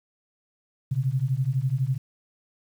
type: beating tone pair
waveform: sine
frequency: 125.7 / 137.7 Hz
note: B2 / C#3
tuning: +31 / -11 cents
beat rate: 12 Hz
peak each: -25 dBFS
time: 0.91-1.98 s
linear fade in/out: 10 ms
effects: 9-bit